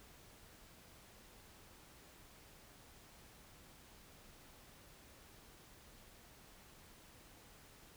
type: silence
effects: pink hiss -61 dBFS RMS until 7.96 s